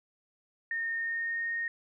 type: tone with pitch glide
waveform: sine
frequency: 1833 to 1852.2 Hz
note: A#6 to A#6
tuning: -30 to -12 cents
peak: -30 dBFS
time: 0.71-1.68 s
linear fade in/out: 2 ms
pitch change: +18 cents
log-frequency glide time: 0.96-1.53 s
effects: none